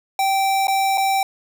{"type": "tone with dropouts", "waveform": "square", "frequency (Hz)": 778, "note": "G5", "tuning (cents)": -13, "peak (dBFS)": -17, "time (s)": [0.19, 1.23], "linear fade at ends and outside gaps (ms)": 2, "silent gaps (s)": [[0.671, 0.681], [0.975, 0.979]], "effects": []}